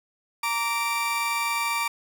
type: tone cluster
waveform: 40% pulse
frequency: 928 / 1163 / 2346 Hz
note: A#5 / D6 / D7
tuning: -8 / -17 / -2 cents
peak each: -28 / -29 / -27 dBFS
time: 0.43-1.88 s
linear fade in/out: 5 ms
effects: none